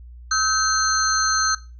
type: tone cluster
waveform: sine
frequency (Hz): 1282 / 1542 / 4216 / 6200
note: E6 / G6 / C8 / G8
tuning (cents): -49 / -29 / +12 / -20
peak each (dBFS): -23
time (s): 0.31-1.55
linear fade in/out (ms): 5
effects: noise-tail reverb RT60 0.3 s tail -17 dB re dry + added 60 Hz sine -38 dBFS peak until 1.79 s